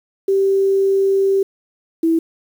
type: tone pair in turn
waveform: sine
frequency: 390 / 327.8 Hz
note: G4 / E4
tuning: -9 / -10 cents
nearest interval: minor third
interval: 301 cents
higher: first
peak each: -12 dBFS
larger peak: neither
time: 0.28-1.43 / 2.03-2.19 s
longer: first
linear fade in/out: 5 ms
effects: 7-bit